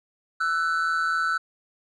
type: tone pair together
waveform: triangle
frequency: 1329 / 1492.8 Hz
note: E6 / F#6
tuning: +14 / +15 cents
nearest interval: major second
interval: 201 cents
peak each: -23 dBFS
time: 0.4-1.38 s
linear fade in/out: 10 ms
effects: resampled to 24000 Hz